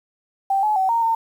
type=tone with pitch steps; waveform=sine; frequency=781 / 851 / 761 / 925 / 909 Hz; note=G5 / G#5 / F#5 / A#5 / A#5; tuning=-7 / +42 / +48 / -14 / -44 cents; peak=-16 dBFS; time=0.5-1.15 s; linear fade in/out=5 ms; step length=130 ms; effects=8-bit